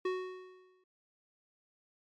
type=tone with exponential decay; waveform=square; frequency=370 Hz; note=F#4; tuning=in tune; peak=-30 dBFS; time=0.05-0.84 s; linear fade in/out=5 ms; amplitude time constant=170 ms; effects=low-pass 3000 Hz 12 dB/octave + MP3 96 kbps